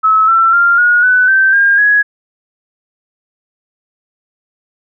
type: tone with pitch steps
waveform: sine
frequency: 1295 / 1343 / 1392.8 / 1444.4 / 1497.9 / 1553.4 / 1611 / 1670.7 Hz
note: E6 / E6 / F6 / F#6 / F#6 / G6 / G6 / G#6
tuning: -31 / +32 / -5 / -42 / +21 / -16 / +47 / +10 cents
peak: -6 dBFS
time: 0.03-2.03 s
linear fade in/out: 20 ms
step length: 250 ms
effects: none